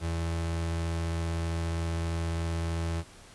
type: tone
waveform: 35% pulse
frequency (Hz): 83.2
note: E2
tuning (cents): +17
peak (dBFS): -27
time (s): 0-3.04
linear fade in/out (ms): 50
effects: pink hiss -52 dBFS RMS until 3.34 s + resampled to 24000 Hz